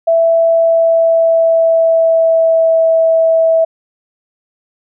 sine tone with pitch glide, 662 to 652.5 Hz, E5 to E5, +7 to -18 cents, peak -7 dBFS, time 0.07-3.65 s, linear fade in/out 10 ms, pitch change -25 cents, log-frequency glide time 0.47-2.83 s, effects none

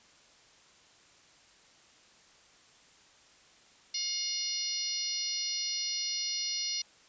harmonic tone, 715 Hz, F5, 41 cents sharp, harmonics 3 / 4 / 5 / 6 / 7 / 8, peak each -45 / -43 / -44 / -36 / -37 / -36 dBFS, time 3.94-6.82 s, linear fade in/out 5 ms, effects white hiss -60 dBFS RMS until 7.08 s + resampled to 16000 Hz

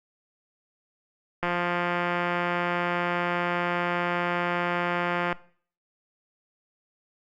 click train, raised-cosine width 0.5 ms, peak -12 dBFS, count 683, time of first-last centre 1.43-5.327 s, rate 175 Hz, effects noise-tail reverb RT60 0.5 s tail -20 dB re dry + Opus 48 kbps

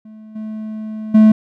triangle tone with level steps, 216.8 Hz, A3, 25 cents flat, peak -33 / -22 / -3 dBFS, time 0.05-1.32 s, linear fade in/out 5 ms, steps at 0.35 / 1.14 s, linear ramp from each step 10 ms, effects none

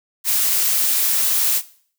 blue noise, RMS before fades -18 dBFS, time 0.24-1.62 s, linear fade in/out 50 ms, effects noise-tail reverb RT60 0.5 s tail -17 dB re dry

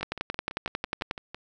two click trains, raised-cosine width 0.3 ms, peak -21 / -12 dBFS, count 9 / 13, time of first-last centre 0.01-1.346 / 0.03-1.111 s, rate 5.99 / 11.1 Hz, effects none

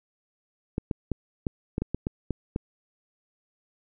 clicks, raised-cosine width 3 ms, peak -14 dBFS, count 10, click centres 0.781 / 0.912 / 1.117 / 1.468 / 1.781 / 1.82 / 1.946 / 2.069 / 2.307 / 2.561 s, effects none

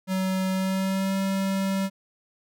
square tone with pitch glide, 188.5 to 193.58 Hz, F#3 to G3, +32 to -21 cents, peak -24 dBFS, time 0.07-1.9 s, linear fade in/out 50 ms, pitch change +47 cents, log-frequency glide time 0.5-1.17 s, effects none

